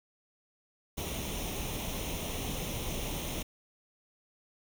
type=noise with comb filter; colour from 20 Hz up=pink; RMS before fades=-36 dBFS; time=0.97-3.43 s; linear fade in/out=10 ms; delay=0.32 ms; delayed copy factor=+0.65; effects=none